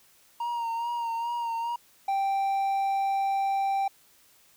triangle tone with vibrato, 934 Hz, A#5, 3 cents sharp, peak -26 dBFS, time 0.4-1.76 s, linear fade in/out 5 ms, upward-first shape sine, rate 2.4 Hz, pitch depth 35 cents each way
triangle tone, 784 Hz, G5, in tune, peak -22 dBFS, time 2.08-3.88 s, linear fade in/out 5 ms
effects white hiss -60 dBFS RMS until 4.56 s

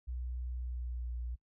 sine tone with pitch glide, 61.74 to 60.16 Hz, B1 to B1, 0 to -45 cents, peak -35 dBFS, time 0.07-1.36 s, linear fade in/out 20 ms, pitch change -45 cents, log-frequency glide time 0.57-1.12 s, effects noise-tail reverb RT60 0.1 s tail -24 dB re dry + tanh soft clip ceiling -31 dBFS

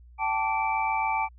sine tone cluster, 773 / 880 / 1162 / 2328 Hz, G5 / A5 / D6 / D7, -24 / 0 / -19 / -16 cents, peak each -31 / -26 / -33 / -31 dBFS, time 0.18-1.29 s, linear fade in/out 50 ms, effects added 60 Hz sine -48 dBFS peak until 1.38 s

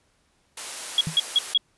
white high-pass noise, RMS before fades -34 dBFS, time 0.57-1.54 s, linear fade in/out 5 ms, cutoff 390 Hz, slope 12 dB/octave
sine tone bursts, 3322 Hz, G#7, in tune, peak -15 dBFS, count 4, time 0.98-1.576 s, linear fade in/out 2 ms, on 29 ms, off 160 ms
sine tone with exponential decay, 160 Hz, D#3, 49 cents sharp, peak -21 dBFS, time 1.07-1.19 s, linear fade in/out 0 ms, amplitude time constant 24 ms
effects pink hiss -66 dBFS RMS until 1.77 s + resampled to 24000 Hz

